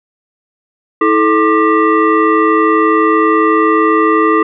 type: tone with frequency modulation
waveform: sine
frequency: 433.9 Hz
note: A4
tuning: 24 cents flat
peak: -7 dBFS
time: 1.01-4.43 s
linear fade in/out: 5 ms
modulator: 757 Hz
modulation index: 1.5
effects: none